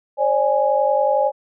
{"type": "tone cluster", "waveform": "sine", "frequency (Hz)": [539, 590, 830], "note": ["C#5", "D5", "G#5"], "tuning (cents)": [-49, 8, -1], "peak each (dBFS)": -19, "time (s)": [0.17, 1.32], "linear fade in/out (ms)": 50, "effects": []}